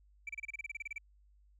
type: tone bursts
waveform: sine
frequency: 2321 Hz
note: D7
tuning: 21 cents flat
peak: -35 dBFS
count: 14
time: 0.27-0.982 s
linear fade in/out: 5 ms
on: 23 ms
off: 30 ms
effects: tanh soft clip ceiling -37 dBFS + added 50 Hz sine -62 dBFS peak until 1.59 s